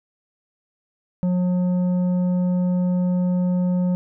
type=tone with tanh clipping; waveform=triangle; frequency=180 Hz; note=F#3; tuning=47 cents flat; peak=-19 dBFS; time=1.23-3.95 s; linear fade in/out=0 ms; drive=12 dB; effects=none